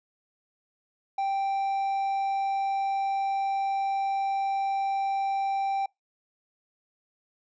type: tone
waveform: triangle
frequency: 784 Hz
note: G5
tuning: in tune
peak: -23 dBFS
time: 1.18-5.86 s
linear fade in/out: 5 ms
effects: noise-tail reverb RT60 0.2 s tail -26 dB re dry + resampled to 16000 Hz